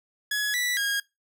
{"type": "tone with pitch steps", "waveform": "sawtooth", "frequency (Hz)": [1686, 1964, 1633], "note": ["G#6", "B6", "G#6"], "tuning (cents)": [26, -10, -30], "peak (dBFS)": -21, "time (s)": [0.31, 1], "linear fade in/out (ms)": 5, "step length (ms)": 230, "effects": ["noise-tail reverb RT60 0.2 s tail -21 dB re dry"]}